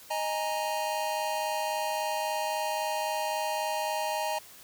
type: chord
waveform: square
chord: D# suspended fourth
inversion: none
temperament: just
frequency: 622.3 / 829.7 / 933.4 Hz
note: D#5 / G#5 / A#5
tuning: 0 / -2 / +2 cents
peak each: -34 dBFS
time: 0.1-4.39 s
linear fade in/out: 10 ms
effects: white hiss -51 dBFS RMS until 4.63 s